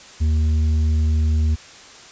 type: tone with tanh clipping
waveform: triangle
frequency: 77.78 Hz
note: D#2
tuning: in tune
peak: -16 dBFS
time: 0.2-1.56 s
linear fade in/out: 20 ms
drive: 10 dB
effects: white hiss -42 dBFS RMS until 2.11 s + resampled to 16000 Hz